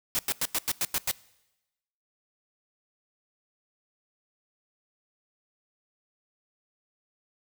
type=noise bursts; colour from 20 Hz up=white; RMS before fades=-27 dBFS; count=8; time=0.15-1.113 s; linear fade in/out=0 ms; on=39 ms; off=93 ms; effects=noise-tail reverb RT60 1.0 s tail -22 dB re dry